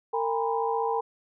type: tone cluster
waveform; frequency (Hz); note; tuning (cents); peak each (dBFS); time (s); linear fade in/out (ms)
sine; 456.1 / 810 / 954 / 1009; A#4 / G#5 / A#5 / B5; -38 / -43 / +40 / +37; -28 / -29 / -32 / -33; 0.13-1.01; 10
effects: none